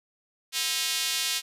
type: tone with high-pass filter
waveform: square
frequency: 145.8 Hz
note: D3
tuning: 12 cents flat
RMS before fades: -28 dBFS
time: 0.52-1.42 s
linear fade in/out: 50 ms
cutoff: 3400 Hz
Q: 1.2
effects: resampled to 32000 Hz